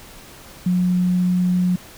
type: tone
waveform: sine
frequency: 180.4 Hz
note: F#3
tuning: 44 cents flat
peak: -15 dBFS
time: 0.66-1.76 s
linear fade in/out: 5 ms
effects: pink hiss -42 dBFS RMS until 1.97 s